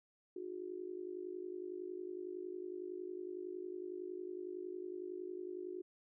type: tone with amplitude modulation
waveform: sine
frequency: 363.3 Hz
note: F#4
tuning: 32 cents flat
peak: -38 dBFS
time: 0.36-5.82 s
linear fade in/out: 5 ms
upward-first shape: sine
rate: 50.9 Hz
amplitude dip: 85%
effects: none